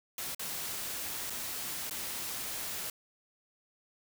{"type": "noise with dropouts", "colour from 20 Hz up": "white", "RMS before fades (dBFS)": -38, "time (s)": [0.18, 2.9], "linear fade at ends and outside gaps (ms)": 2, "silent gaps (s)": [[0.348, 0.394], [1.299, 1.303], [1.897, 1.909]], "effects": []}